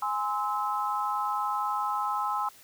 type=chord; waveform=sine; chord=Ab augmented; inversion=none; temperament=just; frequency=830.6 / 1038.3 / 1297.8 Hz; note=Ab5 / C6 / E6; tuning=0 / -14 / -27 cents; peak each=-31 dBFS; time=0.02-2.49 s; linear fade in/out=5 ms; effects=white hiss -54 dBFS RMS until 2.63 s